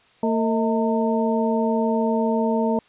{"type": "harmonic tone with a mistuned harmonic", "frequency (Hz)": 227, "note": "A#3", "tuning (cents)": -46, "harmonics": [1, 2, 3, 4], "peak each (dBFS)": [-21, -24, -26, -27], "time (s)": [0.23, 2.79], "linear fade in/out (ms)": 2, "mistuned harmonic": 3, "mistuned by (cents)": -110, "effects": ["white hiss -56 dBFS RMS until 2.88 s", "resampled to 8000 Hz"]}